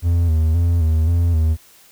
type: tone with vibrato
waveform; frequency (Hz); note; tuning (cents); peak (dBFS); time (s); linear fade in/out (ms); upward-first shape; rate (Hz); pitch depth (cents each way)
triangle; 82.41; E2; 0; -11; 0.02-1.57; 50; square; 1.9; 61
effects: white hiss -49 dBFS RMS until 1.91 s